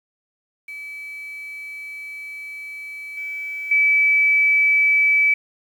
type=tone with level steps; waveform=sine; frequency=2300 Hz; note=D7; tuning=37 cents flat; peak=-31 / -26 / -13 dBFS; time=0.68-5.34 s; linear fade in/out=5 ms; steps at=3.17 / 3.71 s; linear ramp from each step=5 ms; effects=8-bit